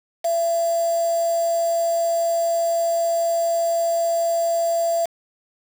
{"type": "tone with quantisation", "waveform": "sine", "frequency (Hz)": 673, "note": "E5", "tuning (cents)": 36, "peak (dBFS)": -18, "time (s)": [0.24, 5.06], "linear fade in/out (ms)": 10, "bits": 5, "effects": []}